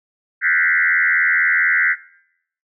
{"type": "tone with frequency modulation", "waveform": "sine", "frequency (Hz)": 1760, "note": "A6", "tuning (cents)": 0, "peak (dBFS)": -13, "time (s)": [0.41, 1.96], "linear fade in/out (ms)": 50, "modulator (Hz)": 84.3, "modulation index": 3.6, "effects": ["noise-tail reverb RT60 0.7 s tail -19 dB re dry"]}